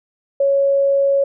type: tone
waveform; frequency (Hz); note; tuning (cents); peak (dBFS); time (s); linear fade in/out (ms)
sine; 554.4; C#5; 0; -12; 0.4-1.24; 5
effects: none